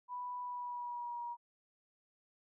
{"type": "tone with pitch glide", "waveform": "sine", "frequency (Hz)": [987, 953.4], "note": ["B5", "A#5"], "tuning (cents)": [-1, 39], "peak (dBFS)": -39, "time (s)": [0.08, 1.37], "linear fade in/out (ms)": 50, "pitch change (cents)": -60, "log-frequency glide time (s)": [0.41, 1.2], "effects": []}